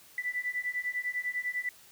sine beating tone pair, 1975.5 / 1985.5 Hz, B6 / B6, 0 / +9 cents, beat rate 10 Hz, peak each -34 / -34 dBFS, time 0.18-1.69 s, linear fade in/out 2 ms, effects white hiss -56 dBFS RMS until 1.91 s

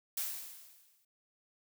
blue noise with exponential decay, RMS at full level -34 dBFS, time 0.17-1.05 s, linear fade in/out 5 ms, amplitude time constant 190 ms, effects none

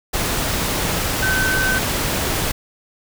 sine tone in noise, 1530 Hz, G6, 42 cents flat, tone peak -18 dBFS, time 1.22-1.79 s, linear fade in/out 10 ms, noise pink, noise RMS -21 dBFS, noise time 0.13-2.52 s, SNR 0 dB, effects none

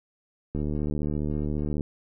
click train, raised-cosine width 3 ms, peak -17 dBFS, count 95, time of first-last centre 0.55-1.808 s, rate 74.7 Hz, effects none

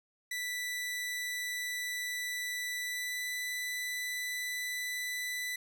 sawtooth tone with pitch glide, 1975.5 to 1986.9 Hz, B6 to B6, 0 to +10 cents, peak -31 dBFS, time 0.31-5.56 s, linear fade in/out 5 ms, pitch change +10 cents, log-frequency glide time 2.82-3.27 s, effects none

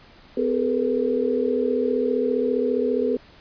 sine tone cluster, 253.9 / 413.1 / 448.1 / 487.7 Hz, B3 / G#4 / A4 / B4, +48 / -9 / +32 / -22 cents, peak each -25 dBFS, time 0.37-3.17 s, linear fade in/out 5 ms, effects pink hiss -50 dBFS RMS until 3.4 s + resampled to 11025 Hz

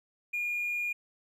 triangle tone with hard clipping, 2426 Hz, D#7, 44 cents flat, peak -30 dBFS, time 0.33-0.93 s, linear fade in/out 10 ms, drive 4 dB, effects none

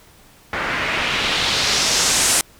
white noise with low-pass filter sweep, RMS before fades -19 dBFS, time 0.53-2.41 s, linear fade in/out 2 ms, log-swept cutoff 1600 to 9300 Hz, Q 1.6, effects pink hiss -49 dBFS RMS until 2.59 s

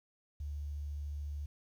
sine tone with vibrato, 72.9 Hz, D2, 12 cents flat, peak -37 dBFS, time 0.4-1.46 s, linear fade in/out 5 ms, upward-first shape triangle, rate 14 Hz, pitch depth 9 cents each way, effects 11-bit

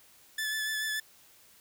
sawtooth tone with vibrato, 1737 Hz, A6, 23 cents flat, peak -27 dBFS, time 0.38-1 s, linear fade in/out 5 ms, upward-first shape triangle, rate 6.9 Hz, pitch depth 23 cents each way, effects white hiss -59 dBFS RMS until 1.6 s

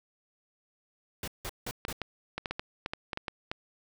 pink noise bursts, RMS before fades -37 dBFS, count 4, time 1.23-1.928 s, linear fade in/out 2 ms, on 47 ms, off 170 ms
clicks, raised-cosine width 0.3 ms, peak -17 dBFS, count 12, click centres 1.851 / 2.017 / 2.38 / 2.458 / 2.51 / 2.595 / 2.861 / 2.935 / 3.132 / 3.174 / 3.282 / 3.515 s
effects none

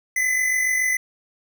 square tone pair together, 1978 / 2025 Hz, B6 / B6, +2 / +43 cents, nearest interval unison, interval 41 cents, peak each -29 / -20 dBFS, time 0.16-0.97 s, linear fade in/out 5 ms, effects none

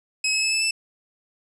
20% pulse tone with pitch steps, 2559 / 2580 / 2601 / 2622 / 2643 Hz, D#7 / E7 / E7 / E7 / E7, +48 / -38 / -24 / -10 / +4 cents, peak -15 dBFS, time 0.24-0.71 s, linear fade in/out 5 ms, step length 94 ms, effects resampled to 24000 Hz + 9-bit

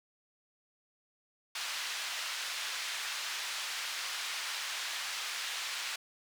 white band-pass noise, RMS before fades -38 dBFS, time 1.55-5.96 s, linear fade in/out 5 ms, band 1200 to 4500 Hz, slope 12 dB/octave, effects none

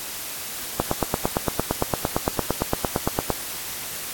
click train, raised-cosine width 1 ms, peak -5 dBFS, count 23, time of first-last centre 0.8-3.303 s, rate 8.79 Hz, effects white hiss -32 dBFS RMS until 4.13 s + AAC 64 kbps

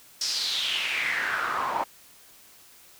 pink noise with band-pass filter sweep, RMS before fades -28 dBFS, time 0.21-1.84 s, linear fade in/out 2 ms, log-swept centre 5500 to 860 Hz, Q 4.9, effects white hiss -53 dBFS RMS until 2.99 s

